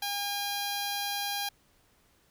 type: tone with notch filter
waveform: 10% pulse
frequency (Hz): 810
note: G#5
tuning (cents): -43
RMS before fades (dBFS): -33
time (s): 0.02-1.49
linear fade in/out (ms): 5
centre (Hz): 2000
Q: 1.6
effects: pink hiss -66 dBFS RMS until 2.3 s